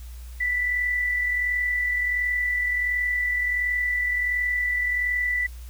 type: tone with amplitude modulation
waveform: sine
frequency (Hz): 1975.5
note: B6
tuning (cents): 0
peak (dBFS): -20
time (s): 0.4-5.47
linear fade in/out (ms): 10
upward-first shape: sine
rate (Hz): 41.4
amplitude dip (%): 35
effects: added 60 Hz sine -36 dBFS peak until 5.69 s + white hiss -52 dBFS RMS until 5.69 s